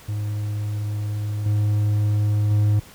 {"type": "tone with level steps", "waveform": "triangle", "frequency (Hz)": 104.7, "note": "G#2", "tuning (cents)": 15, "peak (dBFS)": [-21, -15, -13], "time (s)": [0.08, 2.8], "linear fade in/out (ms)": 10, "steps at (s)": [1.46, 2.51], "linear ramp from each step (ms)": 2, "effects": ["pink hiss -46 dBFS RMS until 2.94 s"]}